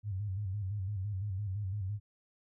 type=tone with vibrato; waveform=sine; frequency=99.1 Hz; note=G2; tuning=19 cents sharp; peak=-33 dBFS; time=0.03-2 s; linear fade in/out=50 ms; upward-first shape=square; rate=5.9 Hz; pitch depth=90 cents each way; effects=none